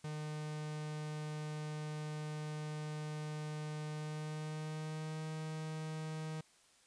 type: tone with pitch glide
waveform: 45% pulse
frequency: 152.3 to 156.94 Hz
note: D#3 to D#3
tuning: -37 to +15 cents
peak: -40 dBFS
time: 0.04-6.41 s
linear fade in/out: 5 ms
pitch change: +52 cents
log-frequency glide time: 3.9-5.24 s
effects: white hiss -67 dBFS RMS until 6.86 s + resampled to 22050 Hz